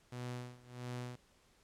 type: tone with tremolo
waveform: sawtooth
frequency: 123.47 Hz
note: B2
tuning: in tune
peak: -36 dBFS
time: 0.12-1.16 s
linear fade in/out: 5 ms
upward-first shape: sine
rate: 1.5 Hz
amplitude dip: 90%
effects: pink hiss -69 dBFS RMS until 1.63 s + low-pass 10000 Hz 12 dB/octave